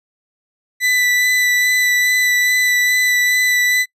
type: tone with vibrato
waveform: 40% pulse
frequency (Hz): 1986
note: B6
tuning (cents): +9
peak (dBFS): -12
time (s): 0.8-3.86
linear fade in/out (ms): 50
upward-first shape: sine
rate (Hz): 2.4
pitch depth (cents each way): 12
effects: noise-tail reverb RT60 0.1 s tail -25 dB re dry + resampled to 32000 Hz